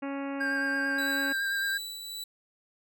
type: harmonic tone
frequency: 277.2 Hz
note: C#4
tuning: in tune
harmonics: 1 / 2 / 3 / 4 / 5 / 6 / 7 / 8 / 9 / 10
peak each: -33 / -39 / -43 / -45 / -47 / -49 / -50 / -51 / -52 / -53 dBFS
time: 0.02-1.33 s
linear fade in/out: 10 ms
type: tone with vibrato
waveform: triangle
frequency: 1594 Hz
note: G6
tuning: 28 cents sharp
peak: -26 dBFS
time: 0.4-1.78 s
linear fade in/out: 10 ms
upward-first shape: sine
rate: 9 Hz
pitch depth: 25 cents each way
type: tone with tremolo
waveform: sawtooth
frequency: 3949 Hz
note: B7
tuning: 1 cent flat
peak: -31 dBFS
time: 0.98-2.24 s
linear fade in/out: 5 ms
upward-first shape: triangle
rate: 1.7 Hz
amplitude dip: 45%
effects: none